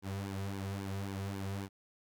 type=tone with flanger; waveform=sawtooth; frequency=98 Hz; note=G2; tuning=in tune; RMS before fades=-39 dBFS; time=0.02-1.69 s; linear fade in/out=50 ms; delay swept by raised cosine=1.5 to 3.7 ms; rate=3.7 Hz; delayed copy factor=-0.95; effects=none